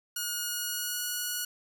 5% pulse tone with pitch glide, 1441 to 1456.1 Hz, F#6 to F#6, -46 to -28 cents, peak -20 dBFS, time 0.16-1.45 s, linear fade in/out 5 ms, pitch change +18 cents, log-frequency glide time 0.42-1 s, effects none

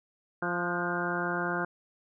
harmonic tone with a mistuned harmonic, 174.61 Hz, F3, in tune, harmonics 1 / 2 / 3 / 4 / 5 / 6 / 7 / 8 / 9, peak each -36 / -35 / -39 / -37 / -40 / -39 / -40 / -34 / -37 dBFS, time 0.42-1.65 s, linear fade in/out 5 ms, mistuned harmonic 8, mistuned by +44 cents, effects none

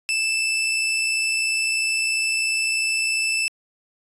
sawtooth tone pair together, 2637 / 2697 Hz, E7 / E7, 0 / +39 cents, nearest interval unison, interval 39 cents, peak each -17 / -28 dBFS, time 0.09-3.48 s, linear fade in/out 0 ms, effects resampled to 24000 Hz

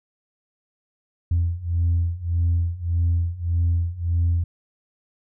sine beating tone pair, 84.4 / 86.1 Hz, E2 / F2, +41 / -24 cents, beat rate 1.7 Hz, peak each -22 / -20 dBFS, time 1.31-4.44 s, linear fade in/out 5 ms, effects tanh soft clip ceiling -14 dBFS

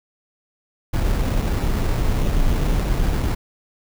brown noise with sample-and-hold, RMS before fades -19 dBFS, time 0.93-3.35 s, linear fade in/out 10 ms, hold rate 3150 Hz, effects none

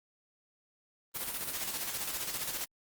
white noise with tremolo, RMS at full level -35 dBFS, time 1.14-2.66 s, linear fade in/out 20 ms, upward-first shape square, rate 15 Hz, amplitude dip 45%, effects Opus 32 kbps

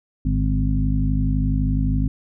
harmonic tone with a mistuned harmonic, 51.91 Hz, G#1, in tune, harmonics 1 / 2 / 3 / 4 / 5, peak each -20 / -25 / -24 / -29 / -25 dBFS, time 0.25-2.08 s, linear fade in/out 5 ms, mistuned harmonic 3, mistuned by -51 cents, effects none

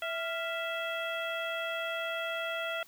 harmonic tone with a mistuned harmonic, 659.3 Hz, E5, in tune, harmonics 1 / 2 / 3 / 4 / 5, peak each -36 / -37 / -41 / -41 / -41 dBFS, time 0.02-2.83 s, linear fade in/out 2 ms, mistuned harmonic 2, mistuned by +89 cents, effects white hiss -58 dBFS RMS until 2.87 s

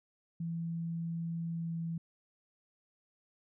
sine tone with pitch glide, 166.8 to 165.84 Hz, E3 to E3, +21 to +11 cents, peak -34 dBFS, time 0.4-1.98 s, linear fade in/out 5 ms, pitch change -10 cents, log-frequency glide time 1.49-1.78 s, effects none

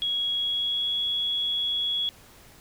sine tone with pitch glide, 3322 to 3353 Hz, G#7 to G#7, 0 to +16 cents, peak -24 dBFS, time 0.02-2.09 s, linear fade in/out 0 ms, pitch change +16 cents, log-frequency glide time 0.38-0.97 s, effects pink hiss -52 dBFS RMS until 2.6 s

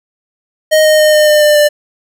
square tone with pitch steps, 622.3 / 617.3 / 612.3 / 607.4 / 602.5 / 597.6 / 592.8 Hz, D#5 / D#5 / D#5 / D#5 / D5 / D5 / D5, 0 / -14 / -28 / -42 / +44 / +30 / +16 cents, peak -6 dBFS, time 0.71-1.69 s, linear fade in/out 20 ms, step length 140 ms, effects none

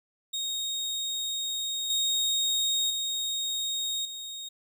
30% pulse tone with level steps, 3729 Hz, A#7, in tune, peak -27 / -22 / -26 / -34 dBFS, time 0.33-4.49 s, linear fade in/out 10 ms, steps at 1.9 / 2.9 / 4.05 s, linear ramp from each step 2 ms, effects none

